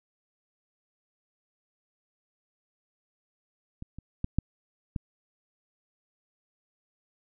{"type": "clicks", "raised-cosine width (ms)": 5, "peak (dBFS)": [-26, -29, -16, -11, -18], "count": 5, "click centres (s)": [3.824, 3.986, 4.244, 4.386, 4.962], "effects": []}